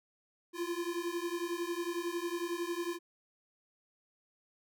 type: beating tone pair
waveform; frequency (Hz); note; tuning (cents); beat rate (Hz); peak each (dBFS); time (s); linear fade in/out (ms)
square; 339.6 / 350.6; F4 / F4; -48 / +7; 11; -38 / -38; 0.53-2.99; 50
effects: none